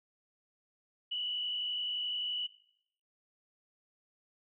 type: tone with frequency modulation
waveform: sine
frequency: 2960 Hz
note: F#7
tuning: in tune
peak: -33 dBFS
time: 1.11-2.47 s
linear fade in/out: 10 ms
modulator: 51.6 Hz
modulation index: 1.3
effects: noise-tail reverb RT60 0.7 s tail -19 dB re dry